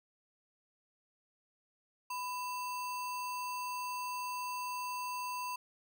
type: tone with sample-and-hold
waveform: sine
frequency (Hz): 996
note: B5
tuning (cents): +14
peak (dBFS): -36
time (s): 2.1-5.56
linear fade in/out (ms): 5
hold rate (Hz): 3675
effects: none